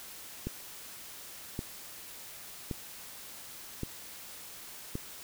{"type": "click train", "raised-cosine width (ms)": 3, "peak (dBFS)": -21, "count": 5, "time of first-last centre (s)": [0.47, 4.954], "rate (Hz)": 0.892, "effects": ["white hiss -47 dBFS RMS until 5.23 s"]}